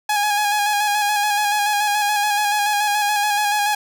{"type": "tone with vibrato", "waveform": "sawtooth", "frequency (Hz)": 830, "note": "G#5", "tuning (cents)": -1, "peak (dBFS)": -13, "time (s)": [0.09, 3.75], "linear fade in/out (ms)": 5, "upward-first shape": "square", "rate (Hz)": 7, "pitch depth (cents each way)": 26, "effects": []}